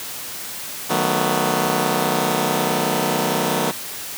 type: chord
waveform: 10% pulse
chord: B dominant seventh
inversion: first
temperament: just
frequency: 154.34 / 185.21 / 222.2 / 246.9 Hz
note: D#3 / F#3 / A3 / B3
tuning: -14 / +2 / +17 / 0 cents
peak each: -16 dBFS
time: 0.89-3.72 s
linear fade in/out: 20 ms
effects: white hiss -31 dBFS RMS until 4.17 s + high-pass 80 Hz 12 dB/octave